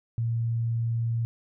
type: tone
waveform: sine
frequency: 115.7 Hz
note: A#2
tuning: 13 cents flat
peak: -24 dBFS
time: 0.18-1.25 s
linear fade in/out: 0 ms
effects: none